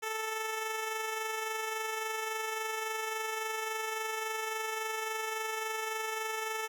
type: tone with amplitude modulation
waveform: 10% pulse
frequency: 440 Hz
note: A4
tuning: in tune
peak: -24 dBFS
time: 0.02-6.68 s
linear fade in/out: 20 ms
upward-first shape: sine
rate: 23.6 Hz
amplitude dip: 35%
effects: none